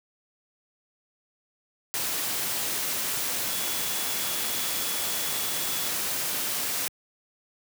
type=tone in noise; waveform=sine; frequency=3391 Hz; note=G#7; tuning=35 cents sharp; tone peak=-39 dBFS; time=3.5-5.88 s; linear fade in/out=0 ms; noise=white; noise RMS=-29 dBFS; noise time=1.94-6.88 s; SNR=-13 dB; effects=high-pass 100 Hz 12 dB/octave